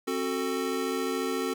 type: chord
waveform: square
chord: F# diminished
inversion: second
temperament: just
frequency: 266.4 / 370 / 444 Hz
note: C4 / F#4 / A4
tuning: +31 / 0 / +16 cents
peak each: -33 dBFS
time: 0.07-1.54 s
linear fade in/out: 10 ms
effects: none